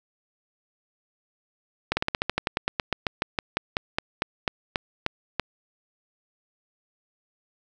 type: slowing click train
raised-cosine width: 0.3 ms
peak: -7 dBFS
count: 24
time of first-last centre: 1.92-5.397 s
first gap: 50 ms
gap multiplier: 1.09
effects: none